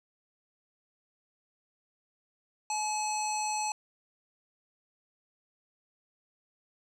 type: tone with low-pass filter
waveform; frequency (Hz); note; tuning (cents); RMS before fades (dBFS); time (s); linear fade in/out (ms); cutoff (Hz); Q
square; 854; G#5; +48; -32; 2.7-3.72; 2; 7200; 6.5
effects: none